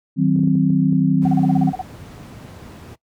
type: chord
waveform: sine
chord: C diminished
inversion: first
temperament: just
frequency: 156.98 / 188.37 / 261.6 Hz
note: Eb3 / Gb3 / C4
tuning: +16 / +31 / 0 cents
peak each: -17 dBFS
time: 0.16-1.73 s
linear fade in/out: 50 ms
type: clicks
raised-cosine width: 3 ms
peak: -18 dBFS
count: 9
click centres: 0.362 / 0.392 / 0.435 / 0.475 / 0.554 / 0.702 / 0.927 / 1.254 / 1.448 s
type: noise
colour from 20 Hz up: brown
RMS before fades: -32 dBFS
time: 1.21-2.96 s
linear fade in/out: 20 ms
type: tone bursts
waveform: sine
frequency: 750 Hz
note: F#5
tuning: 23 cents sharp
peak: -21 dBFS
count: 10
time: 1.25-1.816 s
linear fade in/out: 5 ms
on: 26 ms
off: 34 ms
effects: noise-tail reverb RT60 0.1 s tail -19 dB re dry + high-pass 100 Hz 12 dB/octave

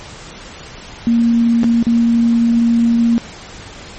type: tone with dropouts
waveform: sine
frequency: 233.1 Hz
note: A#3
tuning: in tune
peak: -9 dBFS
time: 1.07-3.18 s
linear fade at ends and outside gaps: 0 ms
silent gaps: 1.633-1.642 / 1.827-1.868 s
effects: pink hiss -34 dBFS RMS until 3.98 s + MP3 32 kbps

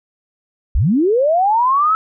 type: linear sweep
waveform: sine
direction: up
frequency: 39.85 to 1318.5 Hz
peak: -11 dBFS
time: 0.75-1.95 s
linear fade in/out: 0 ms
effects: none

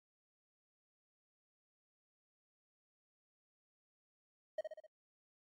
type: tone with echo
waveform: triangle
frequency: 625 Hz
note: D#5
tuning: 8 cents sharp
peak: -33 dBFS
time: 4.58-4.61 s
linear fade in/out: 5 ms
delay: 64 ms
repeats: 4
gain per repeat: -5 dB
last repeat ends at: 4.866 s
effects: AAC 48 kbps

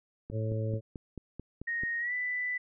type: click train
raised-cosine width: 3 ms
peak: -27 dBFS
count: 8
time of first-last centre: 0.3-1.835 s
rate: 4.56 Hz
type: harmonic tone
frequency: 110 Hz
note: A2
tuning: in tune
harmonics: 1 / 2 / 3 / 4 / 5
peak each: -30 / -42 / -43 / -40 / -39 dBFS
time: 0.31-0.81 s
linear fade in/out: 50 ms
type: tone with pitch glide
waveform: sine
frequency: 1864.7 to 1987 Hz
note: A#6 to B6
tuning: 0 to +10 cents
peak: -30 dBFS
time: 1.67-2.58 s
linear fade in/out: 10 ms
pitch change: +110 cents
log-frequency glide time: 1.99-2.13 s
effects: none

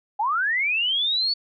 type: linear sweep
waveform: sine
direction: up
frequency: 790 to 4496 Hz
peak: -20 dBFS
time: 0.19-1.34 s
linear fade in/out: 10 ms
effects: none

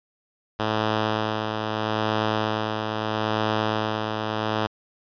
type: tone with tremolo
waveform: 5% pulse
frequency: 108.6 Hz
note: A2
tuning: 22 cents flat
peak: -10 dBFS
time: 0.59-4.67 s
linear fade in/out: 10 ms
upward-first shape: sine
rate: 0.77 Hz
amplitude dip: 40%
effects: resampled to 11025 Hz

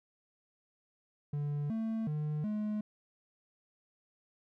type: tone with pitch steps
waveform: triangle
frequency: 145.7 / 223.1 / 151 / 211.8 Hz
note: D3 / A3 / D3 / G#3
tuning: -13 / +24 / +48 / +34 cents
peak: -30 dBFS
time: 1.33-2.81 s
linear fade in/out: 5 ms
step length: 370 ms
effects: none

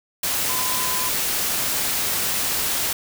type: tone in noise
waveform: sine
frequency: 1015 Hz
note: B5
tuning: 47 cents sharp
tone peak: -29 dBFS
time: 0.49-1.09 s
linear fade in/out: 5 ms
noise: white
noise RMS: -23 dBFS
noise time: 0.23-2.93 s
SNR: -9 dB
effects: none

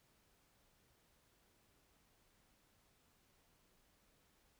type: silence
effects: pink hiss -74 dBFS RMS until 4.59 s

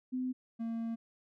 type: tone pair in turn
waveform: sine / triangle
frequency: 255 / 228.6 Hz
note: C4 / A#3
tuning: -44 / -34 cents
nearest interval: major second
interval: 190 cents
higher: first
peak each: -32 / -32 dBFS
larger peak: neither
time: 0.12-0.33 / 0.59-0.96 s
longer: second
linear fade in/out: 20 ms
effects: none

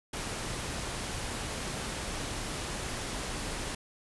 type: noise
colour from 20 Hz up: pink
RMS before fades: -36 dBFS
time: 0.13-3.75 s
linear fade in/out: 5 ms
effects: resampled to 24000 Hz

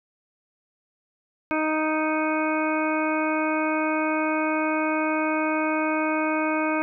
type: harmonic tone with a mistuned harmonic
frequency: 311.1 Hz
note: D#4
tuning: in tune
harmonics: 1 / 2 / 3 / 4 / 5 / 7 / 8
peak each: -25 / -28 / -30 / -31 / -32 / -33 / -34 dBFS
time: 1.51-6.82 s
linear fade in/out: 0 ms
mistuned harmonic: 7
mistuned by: +19 cents
effects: none

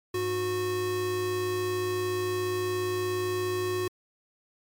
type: tone pair together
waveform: square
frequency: 102.63 / 365 Hz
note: G#2 / F#4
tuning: -20 / -24 cents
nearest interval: octave + minor seventh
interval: 2196 cents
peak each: -37 / -28 dBFS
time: 0.14-3.88 s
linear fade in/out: 5 ms
effects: MP3 96 kbps

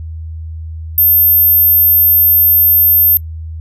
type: tone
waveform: sine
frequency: 13290 Hz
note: G#9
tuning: in tune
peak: -6 dBFS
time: 0.98-3.17 s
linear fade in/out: 0 ms
effects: noise-tail reverb RT60 0.1 s tail -24 dB re dry + added 80 Hz sine -22 dBFS peak until 3.6 s

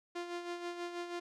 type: tone with tremolo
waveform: sawtooth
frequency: 348.4 Hz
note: F4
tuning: 4 cents flat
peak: -33 dBFS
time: 0.15-1.2 s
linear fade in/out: 10 ms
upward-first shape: sine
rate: 6.2 Hz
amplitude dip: 55%
effects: low-pass 6000 Hz 12 dB/octave

